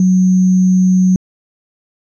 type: tone with sample-and-hold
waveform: sine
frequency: 185 Hz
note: F#3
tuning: in tune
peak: -7 dBFS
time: 0-1.16 s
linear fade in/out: 2 ms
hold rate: 6300 Hz
effects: resampled to 24000 Hz